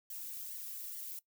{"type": "noise with flanger", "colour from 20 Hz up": "violet", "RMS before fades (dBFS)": -44, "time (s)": [0.1, 1.19], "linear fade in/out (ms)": 2, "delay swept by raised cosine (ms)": [0.77, 2.87], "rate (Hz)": 2.3, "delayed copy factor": -0.65, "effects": ["noise-tail reverb RT60 0.1 s tail -19 dB re dry"]}